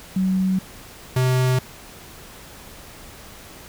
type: tone pair in turn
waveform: sine / square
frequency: 188.1 / 128.14 Hz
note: F#3 / C3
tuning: +29 / -36 cents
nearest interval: perfect fifth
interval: 665 cents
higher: first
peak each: -17 dBFS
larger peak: neither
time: 0.16-0.59 / 1.16-1.59 s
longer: neither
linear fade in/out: 5 ms
effects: pink hiss -42 dBFS RMS until 3.68 s